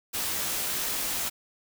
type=noise with comb filter; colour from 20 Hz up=white; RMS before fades=-30 dBFS; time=0.13-1.3 s; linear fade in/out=20 ms; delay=17 ms; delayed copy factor=-0.5; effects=none